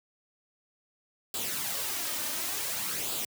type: noise with flanger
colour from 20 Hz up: white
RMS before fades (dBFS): -33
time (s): 1.34-3.25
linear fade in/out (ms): 2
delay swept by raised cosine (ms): 0.25 to 3.35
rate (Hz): 0.56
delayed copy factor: +0.55
effects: high-pass 100 Hz 12 dB/octave